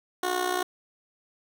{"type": "tone with amplitude modulation", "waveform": "15% pulse", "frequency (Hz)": 364.1, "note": "F#4", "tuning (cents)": -28, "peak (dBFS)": -16, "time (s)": [0.23, 0.63], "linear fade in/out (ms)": 5, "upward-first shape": "sine", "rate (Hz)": 61.7, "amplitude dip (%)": 70, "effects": []}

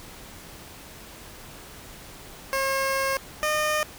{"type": "tone pair in turn", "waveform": "15% pulse", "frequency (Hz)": [539, 609.4], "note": ["C#5", "D#5"], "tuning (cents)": [-49, -36], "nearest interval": "major second", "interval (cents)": 213, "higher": "second", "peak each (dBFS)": [-17, -16], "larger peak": "second", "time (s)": [[2.53, 3.17], [3.43, 3.83]], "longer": "first", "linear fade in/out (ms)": 0, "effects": ["pink hiss -44 dBFS RMS until 3.98 s"]}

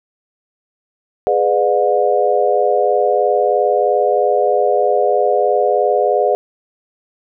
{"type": "chord", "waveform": "sine", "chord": "G# diminished seventh", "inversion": "none", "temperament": "just", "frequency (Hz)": [415.3, 498.4, 598, 717.6], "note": ["G#4", "B4", "D5", "F5"], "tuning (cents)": [0, 16, 31, 47], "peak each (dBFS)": -17, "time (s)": [1.27, 6.35], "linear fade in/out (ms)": 0, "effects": []}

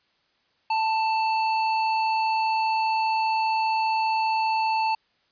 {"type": "tone", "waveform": "square", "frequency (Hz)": 885, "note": "A5", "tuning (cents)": 10, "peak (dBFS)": -22, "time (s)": [0.7, 4.95], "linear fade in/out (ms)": 5, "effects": ["white hiss -67 dBFS RMS until 5.31 s", "resampled to 11025 Hz"]}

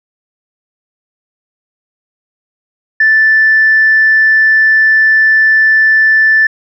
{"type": "tone", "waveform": "sine", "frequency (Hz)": 1760, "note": "A6", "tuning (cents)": 0, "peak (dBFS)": -4, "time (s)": [3, 6.47], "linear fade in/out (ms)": 5, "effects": ["tanh soft clip ceiling 0 dBFS"]}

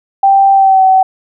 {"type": "tone with pitch glide", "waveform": "sine", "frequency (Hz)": [784, 759], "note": ["G5", "F#5"], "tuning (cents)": [0, 44], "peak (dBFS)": -4, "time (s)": [0.23, 1.03], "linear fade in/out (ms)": 5, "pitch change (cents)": -56, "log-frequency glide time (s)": [0.53, 0.83], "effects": []}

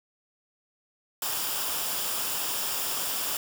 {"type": "noise with comb filter", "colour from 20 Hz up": "white", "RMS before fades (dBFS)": -30, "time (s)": [1.22, 3.37], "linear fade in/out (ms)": 2, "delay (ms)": 0.48, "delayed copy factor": -0.5, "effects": []}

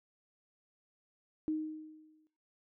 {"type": "tone with exponential decay", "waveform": "sine", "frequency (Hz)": 311.1, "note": "D#4", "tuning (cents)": 0, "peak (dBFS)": -29, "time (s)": [1.48, 2.27], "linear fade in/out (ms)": 0, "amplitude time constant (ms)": 170, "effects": ["noise-tail reverb RT60 0.4 s tail -19 dB re dry"]}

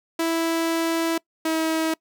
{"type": "tone pair in turn", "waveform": "sawtooth", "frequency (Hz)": [329.6, 320.8], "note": ["E4", "E4"], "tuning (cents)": [0, -47], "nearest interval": "unison", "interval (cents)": 47, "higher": "first", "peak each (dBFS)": -17, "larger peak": "neither", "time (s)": [[0.19, 1.18], [1.45, 1.94]], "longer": "first", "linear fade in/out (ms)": 5, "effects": ["noise-tail reverb RT60 0.1 s tail -24 dB re dry"]}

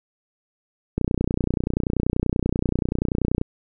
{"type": "click train", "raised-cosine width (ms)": 3, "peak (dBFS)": -8, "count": 75, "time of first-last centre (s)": [0.98, 3.414], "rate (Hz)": 30.4, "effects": []}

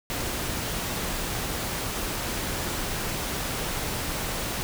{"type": "noise", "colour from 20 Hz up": "pink", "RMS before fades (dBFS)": -30, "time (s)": [0.1, 4.63], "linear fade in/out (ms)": 0, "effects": []}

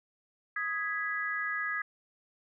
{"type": "chord", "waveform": "sine", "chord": "G# minor", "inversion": "second", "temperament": "equal with one note detuned", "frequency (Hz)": [1251.7, 1661.2, 1975.5], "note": ["D#6", "G#6", "B6"], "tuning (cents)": [10, 0, 0], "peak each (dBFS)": [-37, -33, -36], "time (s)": [0.56, 1.82], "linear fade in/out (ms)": 5, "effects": []}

